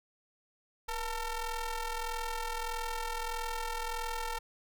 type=ring-modulated tone; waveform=sawtooth; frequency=455.8 Hz; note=A#4; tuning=39 cents flat; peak=-27 dBFS; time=0.88-4.39 s; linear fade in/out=10 ms; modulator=435 Hz; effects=none